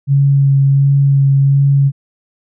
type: tone with vibrato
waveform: sine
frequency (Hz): 138.59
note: C#3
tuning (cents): 0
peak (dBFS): -7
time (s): 0.07-1.92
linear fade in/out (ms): 50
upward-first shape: sine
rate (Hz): 1.4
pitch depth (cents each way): 13
effects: none